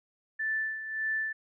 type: tone with tremolo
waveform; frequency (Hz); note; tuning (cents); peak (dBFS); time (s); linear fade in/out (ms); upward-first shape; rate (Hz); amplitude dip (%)
sine; 1760; A6; 0; -27; 0.39-1.33; 10; sine; 1.7; 65
effects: none